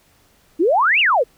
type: exponential two-way sweep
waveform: sine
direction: up then down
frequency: 296.1 to 2959 to 426 Hz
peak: -12 dBFS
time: 0.59-1.24 s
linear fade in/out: 20 ms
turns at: 1 s
effects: pink hiss -56 dBFS RMS until 1.37 s